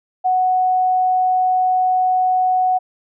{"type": "tone", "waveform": "sine", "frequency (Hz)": 740, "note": "F#5", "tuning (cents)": 0, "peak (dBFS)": -13, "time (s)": [0.24, 2.79], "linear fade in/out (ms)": 20, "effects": []}